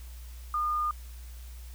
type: tone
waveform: sine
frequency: 1216 Hz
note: D#6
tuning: 40 cents flat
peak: -26 dBFS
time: 0.54-0.91 s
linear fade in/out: 2 ms
effects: added 60 Hz sine -41 dBFS peak until 1.74 s + white hiss -55 dBFS RMS until 1.74 s